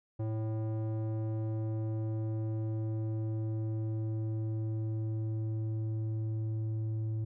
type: tone with low-pass filter sweep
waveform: square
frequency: 110 Hz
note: A2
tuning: in tune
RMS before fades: -34 dBFS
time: 0.19-7.25 s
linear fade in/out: 10 ms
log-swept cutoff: 590 to 230 Hz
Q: 1
effects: none